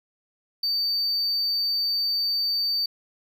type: tone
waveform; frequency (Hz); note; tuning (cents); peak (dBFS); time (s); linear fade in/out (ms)
triangle; 4597; D8; -38; -21; 0.63-2.86; 5
effects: none